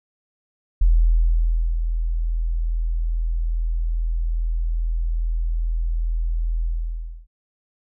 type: tone with ADSR envelope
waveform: sine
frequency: 41.2 Hz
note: E1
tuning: in tune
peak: -11 dBFS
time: 0.81-7.27 s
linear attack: 7 ms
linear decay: 960 ms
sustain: -8 dB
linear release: 620 ms
effects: none